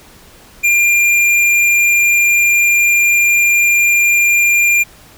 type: tone with hard clipping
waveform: triangle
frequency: 2396 Hz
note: D7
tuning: 34 cents sharp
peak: -10 dBFS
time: 0.63-4.84 s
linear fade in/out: 20 ms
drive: 16 dB
effects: pink hiss -42 dBFS RMS until 5.17 s